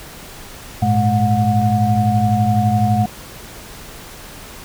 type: tone cluster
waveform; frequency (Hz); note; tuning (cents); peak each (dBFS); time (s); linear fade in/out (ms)
sine; 103.3 / 115.2 / 212 / 726; G#2 / A#2 / G#3 / F#5; -9 / -20 / +36 / -33; -18; 0.82-3.06; 5
effects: pink hiss -36 dBFS RMS until 4.64 s